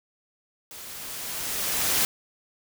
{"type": "noise with level ramp", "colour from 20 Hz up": "white", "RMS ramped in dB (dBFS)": [-42, -22], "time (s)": [0.71, 2.05], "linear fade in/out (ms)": 0, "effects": []}